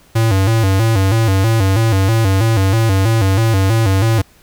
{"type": "tone with vibrato", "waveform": "square", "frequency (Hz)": 104.2, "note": "G#2", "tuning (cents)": 6, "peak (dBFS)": -11, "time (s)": [0.15, 4.22], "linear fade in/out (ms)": 10, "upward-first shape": "square", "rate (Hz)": 3.1, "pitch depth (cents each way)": 140, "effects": ["pink hiss -49 dBFS RMS until 4.42 s"]}